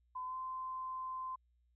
sine tone with pitch glide, 1016 to 1035.6 Hz, B5 to C6, +49 to -18 cents, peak -39 dBFS, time 0.15-1.36 s, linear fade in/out 10 ms, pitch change +33 cents, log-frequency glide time 0.25-0.36 s, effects added 60 Hz sine -70 dBFS peak until 1.75 s

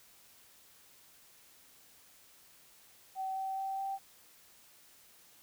sine tone with pitch steps, 764 / 769.3 / 774.7 / 780.1 Hz, G5 / G5 / G5 / G5, -45 / -33 / -21 / -9 cents, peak -34 dBFS, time 3.15-3.99 s, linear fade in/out 50 ms, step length 210 ms, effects white hiss -61 dBFS RMS until 5.42 s

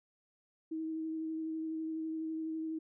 sine tone with vibrato, 319.1 Hz, D#4, 44 cents sharp, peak -35 dBFS, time 0.71-2.79 s, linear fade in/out 10 ms, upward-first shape sine, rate 12 Hz, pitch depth 14 cents each way, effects none

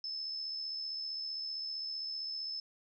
sine tone with amplitude modulation, 5240 Hz, E8, 11 cents flat, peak -35 dBFS, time 0.04-2.6 s, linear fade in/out 2 ms, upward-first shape sine, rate 75.4 Hz, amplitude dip 40%, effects none

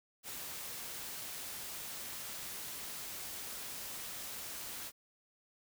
white noise, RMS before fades -44 dBFS, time 0.23-4.92 s, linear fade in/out 50 ms, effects none

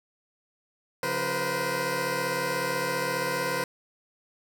15% pulse tone cluster, 137.4 / 176.2 / 478.4 / 513 Hz, C#3 / F3 / A#4 / C5, -15 / +16 / +45 / -34 cents, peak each -31 / -30 / -25 / -23 dBFS, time 1.03-3.64 s, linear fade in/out 2 ms, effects none

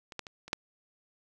clicks, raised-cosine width 0.2 ms, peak -27 / -18 / -26 / -29 / -11 dBFS, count 5, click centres 0.122 / 0.193 / 0.268 / 0.48 / 0.531 s, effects none

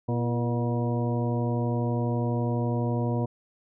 harmonic tone with a mistuned harmonic, 120 Hz, B2, 49 cents flat, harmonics 1 / 2 / 3 / 4 / 5 / 6 / 8, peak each -26 / -30 / -35 / -34 / -37 / -39 / -38 dBFS, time 0.08-3.26 s, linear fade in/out 10 ms, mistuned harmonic 3, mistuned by -59 cents, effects none

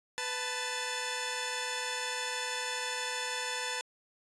10% pulse tone cluster, 497.4 / 882 / 1744 Hz, B4 / A5 / A6, +12 / +4 / -16 cents, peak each -29 dBFS, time 0.18-3.81 s, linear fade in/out 0 ms, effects resampled to 22050 Hz

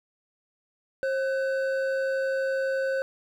triangle tone pair together, 535 / 1513.2 Hz, C5 / F#6, +38 / +38 cents, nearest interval octave + tritone, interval 1800 cents, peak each -23 / -31 dBFS, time 1.03-3.02 s, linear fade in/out 0 ms, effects none

